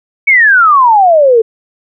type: exponential sweep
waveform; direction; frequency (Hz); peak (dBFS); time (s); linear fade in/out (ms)
sine; down; 2275 to 434.3; -3; 0.27-1.42; 10
effects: none